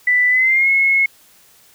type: tone with pitch glide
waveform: sine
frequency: 1984 to 2176 Hz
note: B6 to C#7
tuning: +7 to -33 cents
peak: -11 dBFS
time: 0.07-1.06 s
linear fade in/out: 5 ms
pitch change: +160 cents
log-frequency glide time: 0.29-0.69 s
effects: white hiss -50 dBFS RMS until 1.74 s